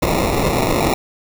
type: noise with sample-and-hold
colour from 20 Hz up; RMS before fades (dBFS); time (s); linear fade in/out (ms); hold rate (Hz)
white; -17; 0.02-0.94; 5; 1575
effects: none